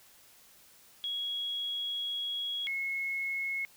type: tone pair in turn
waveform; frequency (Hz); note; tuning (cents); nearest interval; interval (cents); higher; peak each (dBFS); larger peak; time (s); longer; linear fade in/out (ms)
sine; 3322 / 2177; G#7 / C#7; 0 / -32; perfect fifth; 732; first; -32 / -31; second; 1.04-2.67 / 2.67-3.65; first; 0
effects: white hiss -59 dBFS RMS until 3.76 s